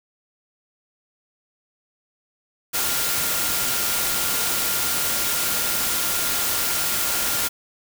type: tone in noise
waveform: sine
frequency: 1401 Hz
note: F6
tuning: 5 cents sharp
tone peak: -34 dBFS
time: 2.73-7.49 s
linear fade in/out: 20 ms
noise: white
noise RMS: -23 dBFS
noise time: 2.73-7.49 s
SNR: -14 dB
effects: none